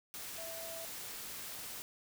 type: tone in noise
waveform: sine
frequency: 659.3 Hz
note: E5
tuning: in tune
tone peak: -46 dBFS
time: 0.38-0.85 s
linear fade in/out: 0 ms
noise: white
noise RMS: -45 dBFS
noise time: 0.14-1.82 s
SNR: -4 dB
effects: none